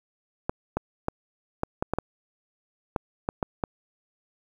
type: clicks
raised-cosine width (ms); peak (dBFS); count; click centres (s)
1; -11; 11; 0.495 / 0.77 / 1.084 / 1.634 / 1.825 / 1.936 / 1.986 / 2.962 / 3.289 / 3.428 / 3.638
effects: 8-bit